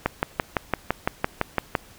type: click train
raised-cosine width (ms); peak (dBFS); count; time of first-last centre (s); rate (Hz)
0.5; -5; 11; 0.06-1.752; 5.91
effects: pink hiss -50 dBFS RMS until 1.98 s